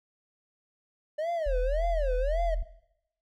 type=tone with vibrato; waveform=triangle; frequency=587.3 Hz; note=D5; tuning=in tune; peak=-26 dBFS; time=1.18-2.55 s; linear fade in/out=10 ms; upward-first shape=sine; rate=1.8 Hz; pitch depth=280 cents each way
type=tone; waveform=sine; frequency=41.2 Hz; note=E1; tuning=in tune; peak=-26 dBFS; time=1.46-2.63 s; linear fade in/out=10 ms
effects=noise-tail reverb RT60 0.8 s tail -17 dB re dry